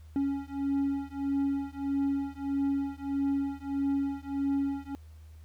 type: beating tone pair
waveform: triangle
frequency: 276.9 / 278.5 Hz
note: C#4 / C#4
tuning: -2 / +8 cents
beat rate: 1.6 Hz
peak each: -29 dBFS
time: 0.16-4.95 s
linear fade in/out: 0 ms
effects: added 78 Hz sine -47 dBFS peak until 5.44 s + pink hiss -66 dBFS RMS until 5.44 s

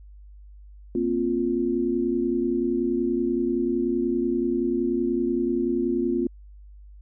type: chord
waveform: sine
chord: Bb suspended second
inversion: none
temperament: equal with one note detuned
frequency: 233.1 / 263.6 / 349.2 Hz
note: Bb3 / C4 / F4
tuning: 0 / +13 / 0 cents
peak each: -28 / -26 / -24 dBFS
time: 0.95-6.27 s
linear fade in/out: 2 ms
effects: added 50 Hz sine -43 dBFS peak until 7.01 s

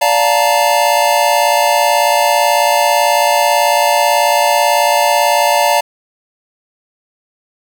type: chord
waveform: square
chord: Bb major seventh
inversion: first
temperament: just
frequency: 582.7 / 699.2 / 874.1 / 932.3 Hz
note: D5 / F5 / A5 / Bb5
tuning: -14 / +2 / -12 / 0 cents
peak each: -16 dBFS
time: 0.01-5.81 s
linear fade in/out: 10 ms
effects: none

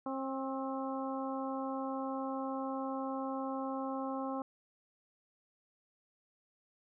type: harmonic tone with a mistuned harmonic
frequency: 267.3 Hz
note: C4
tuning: 37 cents sharp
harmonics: 1 / 2 / 3 / 4 / 5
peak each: -38 / -41 / -42 / -43 / -48 dBFS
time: 0.06-4.42 s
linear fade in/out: 2 ms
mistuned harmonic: 5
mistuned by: -32 cents
effects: none

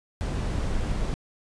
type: noise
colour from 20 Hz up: brown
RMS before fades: -27 dBFS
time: 0.21-1.14 s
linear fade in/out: 0 ms
effects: resampled to 22050 Hz

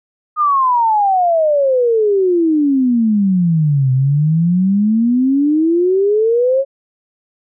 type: exponential two-way sweep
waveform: sine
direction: down then up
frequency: 1244.5 to 128 to 553 Hz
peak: -10 dBFS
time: 0.36-6.65 s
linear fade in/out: 50 ms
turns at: 3.92 s
effects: none

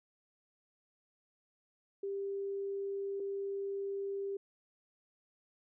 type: tone pair in turn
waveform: sine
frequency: 395.7 / 395.7 Hz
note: G4 / G4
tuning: +16 / +16 cents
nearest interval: unison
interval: 0 cents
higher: neither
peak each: -35 / -35 dBFS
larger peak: neither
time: 2.03-3.2 / 3.2-4.37 s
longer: neither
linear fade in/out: 5 ms
effects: none

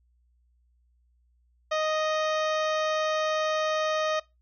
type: harmonic tone with a mistuned harmonic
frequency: 622.3 Hz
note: D#5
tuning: in tune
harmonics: 1 / 2 / 3 / 4 / 5 / 6 / 7 / 8 / 9 / 10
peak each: -26 / -30 / -36 / -40 / -40 / -40 / -47 / -48 / -46 / -48 dBFS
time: 1.71-4.2 s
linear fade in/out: 10 ms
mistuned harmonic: 10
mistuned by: +23 cents
effects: noise-tail reverb RT60 0.2 s tail -20 dB re dry + added 60 Hz sine -63 dBFS peak until 4.41 s

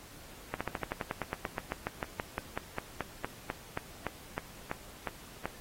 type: slowing click train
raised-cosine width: 0.5 ms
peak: -18 dBFS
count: 28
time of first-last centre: 0.54-5.456 s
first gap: 66 ms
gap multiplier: 1.07
effects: pink hiss -52 dBFS RMS until 5.6 s + AAC 48 kbps

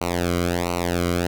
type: tone with flanger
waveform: sawtooth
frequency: 87.31 Hz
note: F2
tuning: in tune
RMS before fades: -23 dBFS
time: 0.01-1.27 s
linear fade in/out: 5 ms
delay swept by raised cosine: 0.58 to 1.15 ms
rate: 1.4 Hz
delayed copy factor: -1
effects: none

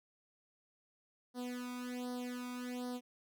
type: tone with flanger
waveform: sawtooth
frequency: 247.6 Hz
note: B3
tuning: 5 cents sharp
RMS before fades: -42 dBFS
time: 1.34-3.01 s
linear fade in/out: 50 ms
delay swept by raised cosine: 0.2 to 0.85 ms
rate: 1.3 Hz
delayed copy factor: +1
effects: none

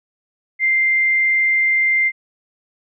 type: tone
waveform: sine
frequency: 2093 Hz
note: C7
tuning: in tune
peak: -13 dBFS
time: 0.59-2.12 s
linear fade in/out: 50 ms
effects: none

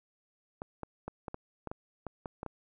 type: clicks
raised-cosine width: 1 ms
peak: -24 dBFS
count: 11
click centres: 0.619 / 0.833 / 1.08 / 1.282 / 1.344 / 1.673 / 1.715 / 2.067 / 2.258 / 2.431 / 2.463 s
effects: none

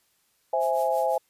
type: chord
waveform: sine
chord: C augmented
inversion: none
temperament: equal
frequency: 523.3 / 659.3 / 830.6 Hz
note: C5 / E5 / G#5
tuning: 0 / 0 / 0 cents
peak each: -26 dBFS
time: 0.53-1.18 s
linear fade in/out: 5 ms
type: noise with tremolo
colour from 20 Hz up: blue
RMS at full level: -42 dBFS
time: 0.59-1.19 s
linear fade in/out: 50 ms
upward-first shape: triangle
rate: 5.7 Hz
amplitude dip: 90%
effects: white hiss -68 dBFS RMS until 1.29 s + resampled to 32000 Hz

